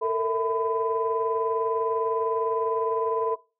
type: tone cluster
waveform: sine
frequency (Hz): 447.7 / 467.6 / 654 / 1005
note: A4 / A#4 / E5 / B5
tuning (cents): +30 / +5 / -14 / +30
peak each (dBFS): -24 / -32 / -33 / -27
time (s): 0.01-3.36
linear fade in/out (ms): 20
effects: noise-tail reverb RT60 0.3 s tail -20 dB re dry + tanh soft clip ceiling -13 dBFS